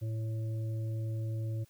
harmonic tone, 111.1 Hz, A2, 17 cents sharp, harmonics 1 / 3 / 5, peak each -32 / -47 / -50 dBFS, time 0.01-1.65 s, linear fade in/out 20 ms, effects white hiss -67 dBFS RMS until 1.69 s

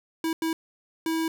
square tone bursts at uneven times, 324.5 Hz, E4, 27 cents flat, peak -25 dBFS, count 3, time 0.24-0.33 / 0.42-0.53 / 1.06-1.28 s, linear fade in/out 2 ms, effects none

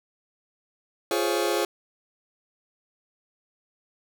sawtooth chord, Db major seventh, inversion first, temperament just, 346.5 / 415.8 / 519.7 / 554.4 Hz, F4 / Ab4 / C5 / Db5, -14 / +2 / -12 / 0 cents, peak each -23 / -23 / -26 / -26 dBFS, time 1.11-1.65 s, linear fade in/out 2 ms, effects none

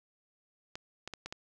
clicks, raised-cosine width 0.2 ms, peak -23 dBFS, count 5, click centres 0.755 / 1.076 / 1.137 / 1.26 / 1.325 s, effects none

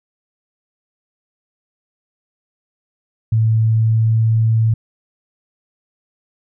sine tone with pitch glide, 111.3 to 112.14 Hz, A2 to A2, +20 to +33 cents, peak -11 dBFS, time 3.32-4.74 s, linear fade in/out 5 ms, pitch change +13 cents, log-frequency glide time 3.59-4.27 s, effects none

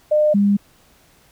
sine tone pair in turn, 605 / 201.9 Hz, D#5 / G#3, -49 / -49 cents, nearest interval octave + perfect fifth, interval 1900 cents, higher first, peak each -12 dBFS, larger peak neither, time 0.11-0.34 / 0.34-0.57 s, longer neither, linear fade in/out 10 ms, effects pink hiss -54 dBFS RMS until 1.31 s

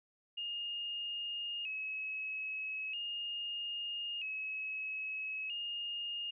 sine tone with vibrato, 2700 Hz, E7, 41 cents sharp, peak -37 dBFS, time 0.37-6.31 s, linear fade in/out 10 ms, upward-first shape square, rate 0.39 Hz, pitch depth 86 cents each way, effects none

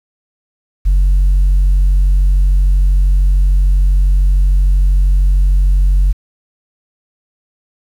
sine tone, 46.5 Hz, F#1, 9 cents sharp, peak -5 dBFS, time 0.85-6.13 s, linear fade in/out 20 ms, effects tanh soft clip ceiling -6 dBFS + 7-bit

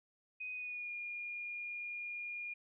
sine tone with pitch glide, 2500 to 2423 Hz, D#7 to D#7, +8 to -47 cents, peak -40 dBFS, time 0.4-2.54 s, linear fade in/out 10 ms, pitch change -55 cents, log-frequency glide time 0.53-0.92 s, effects none

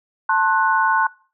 sine chord, F# diminished, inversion first, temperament just, 888 / 1065.6 / 1480 Hz, A5 / C6 / F#6, +16 / +31 / 0 cents, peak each -19 dBFS, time 0.29-1.07 s, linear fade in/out 5 ms, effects noise-tail reverb RT60 0.4 s tail -22 dB re dry

